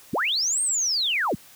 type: linear two-way sweep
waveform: sine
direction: up then down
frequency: 104 to 8710 to 104 Hz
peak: -21 dBFS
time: 0.13-1.35 s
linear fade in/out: 5 ms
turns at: 0.62 s
effects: white hiss -50 dBFS RMS until 1.55 s + high-pass 60 Hz 12 dB/octave

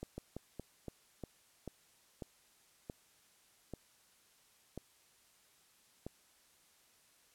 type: slowing click train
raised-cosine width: 2 ms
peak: -29 dBFS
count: 12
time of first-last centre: 0.03-6.066 s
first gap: 150 ms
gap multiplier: 1.24
effects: white hiss -68 dBFS RMS until 7.34 s + low-pass 12000 Hz 12 dB/octave

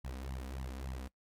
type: tone with flanger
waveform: sawtooth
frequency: 65.41 Hz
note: C2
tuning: in tune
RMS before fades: -42 dBFS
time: 0.04-1.08 s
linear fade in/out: 10 ms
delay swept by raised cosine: 0.98 to 4.18 ms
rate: 3.5 Hz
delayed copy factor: +1
effects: noise-tail reverb RT60 0.1 s tail -20 dB re dry + MP3 96 kbps

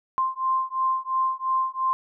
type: beating tone pair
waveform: sine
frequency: 1046.5 / 1049.4 Hz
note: C6 / C6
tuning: 0 / +5 cents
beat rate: 2.9 Hz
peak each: -25 dBFS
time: 0.18-1.93 s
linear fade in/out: 0 ms
effects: none

